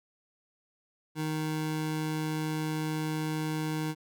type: tone pair together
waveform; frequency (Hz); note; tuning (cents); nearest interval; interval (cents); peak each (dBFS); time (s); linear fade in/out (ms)
square; 155.55 / 311.1; D#3 / D#4; 0 / 0; octave; 1200; -33 / -34; 1.15-3.95; 50
effects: none